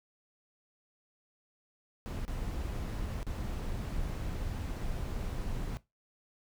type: noise with dropouts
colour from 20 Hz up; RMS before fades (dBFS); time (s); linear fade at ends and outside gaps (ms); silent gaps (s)
brown; -36; 2.06-5.77; 0; 2.251-2.28 / 3.229-3.267
effects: noise-tail reverb RT60 0.2 s tail -18 dB re dry